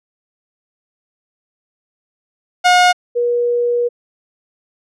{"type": "tone pair in turn", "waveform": ["sawtooth", "sine"], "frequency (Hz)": [720, 480.5], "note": ["F#5", "B4"], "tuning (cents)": [-47, -48], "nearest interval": "perfect fifth", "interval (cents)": 701, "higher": "first", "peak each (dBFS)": [-4, -13], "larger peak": "first", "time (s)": [[2.64, 2.93], [3.15, 3.89]], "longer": "second", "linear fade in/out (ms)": 20, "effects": ["low-pass 6000 Hz 12 dB/octave"]}